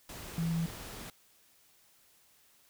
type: tone in noise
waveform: sine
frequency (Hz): 165.7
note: E3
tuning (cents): +9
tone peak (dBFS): -29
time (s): 0.38-0.66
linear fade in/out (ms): 2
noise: pink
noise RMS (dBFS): -45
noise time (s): 0.09-1.1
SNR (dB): +13
effects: white hiss -65 dBFS RMS until 2.69 s